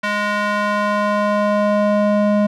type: tone with band-pass filter sweep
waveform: square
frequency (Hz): 207.4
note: G#3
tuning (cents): -2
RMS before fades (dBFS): -17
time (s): 0.03-2.47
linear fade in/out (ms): 10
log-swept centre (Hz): 1700 to 440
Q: 1.3
effects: none